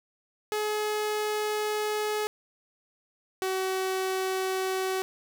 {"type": "tone pair in turn", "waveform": "sawtooth", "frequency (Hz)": [423.9, 377.7], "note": ["G#4", "F#4"], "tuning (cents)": [35, 36], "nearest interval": "major second", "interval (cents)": 199, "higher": "first", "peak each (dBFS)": -23, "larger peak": "neither", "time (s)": [[0.52, 2.27], [3.42, 5.02]], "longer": "first", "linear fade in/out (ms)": 0, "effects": []}